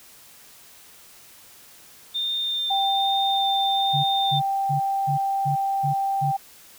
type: tone with vibrato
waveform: sine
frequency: 3610 Hz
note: A7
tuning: 44 cents sharp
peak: -23 dBFS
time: 2.14-4.4 s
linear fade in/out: 20 ms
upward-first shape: sine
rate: 1.2 Hz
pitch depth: 10 cents each way
type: tone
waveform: sine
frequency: 785 Hz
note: G5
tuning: 2 cents sharp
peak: -21 dBFS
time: 2.7-6.37 s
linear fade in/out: 10 ms
type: tone bursts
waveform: sine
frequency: 143.8 Hz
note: D3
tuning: 36 cents flat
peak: -23 dBFS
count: 7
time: 3.93-6.32 s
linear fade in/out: 20 ms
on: 110 ms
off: 270 ms
effects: white hiss -49 dBFS RMS until 6.78 s